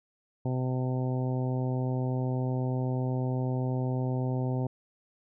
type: harmonic tone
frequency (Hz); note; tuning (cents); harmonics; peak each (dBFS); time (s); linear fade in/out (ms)
128.1; C3; -36; 1 / 2 / 3 / 4 / 5 / 6 / 7; -28 / -34 / -38 / -40 / -42 / -44 / -45; 0.45-4.67; 5
effects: none